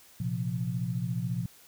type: chord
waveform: sine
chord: Bb suspended second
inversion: none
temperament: equal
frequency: 116.54 / 130.81 / 174.61 Hz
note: Bb2 / C3 / F3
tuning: 0 / 0 / 0 cents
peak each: -33 dBFS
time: 0.2-1.46 s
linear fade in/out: 5 ms
effects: white hiss -56 dBFS RMS until 1.67 s